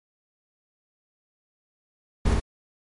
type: noise with echo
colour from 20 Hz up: brown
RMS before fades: -20 dBFS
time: 2.25-2.34 s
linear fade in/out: 10 ms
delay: 62 ms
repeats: 1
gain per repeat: -2 dB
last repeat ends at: 2.402 s
effects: MP3 48 kbps